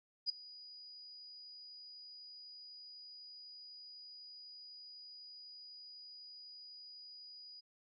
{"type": "tone with ADSR envelope", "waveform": "sine", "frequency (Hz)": 4916, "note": "D#8", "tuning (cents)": -22, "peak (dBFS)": -30, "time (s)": [0.26, 7.61], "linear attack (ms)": 35, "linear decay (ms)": 8, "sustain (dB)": -21, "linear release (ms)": 18, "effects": []}